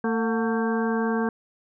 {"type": "harmonic tone with a mistuned harmonic", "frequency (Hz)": 225.3, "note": "A3", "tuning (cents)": 41, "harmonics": [1, 2, 3, 4, 5, 6, 7], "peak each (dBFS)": [-24, -27, -35, -33, -35, -42, -33], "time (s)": [0.04, 1.29], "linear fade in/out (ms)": 2, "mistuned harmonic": 3, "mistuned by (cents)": 110, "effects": []}